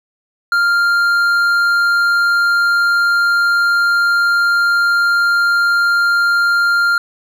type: tone with hard clipping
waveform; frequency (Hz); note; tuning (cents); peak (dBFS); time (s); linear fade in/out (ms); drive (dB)
triangle; 1396.9; F6; 0; -12; 0.52-6.98; 2; 9
effects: none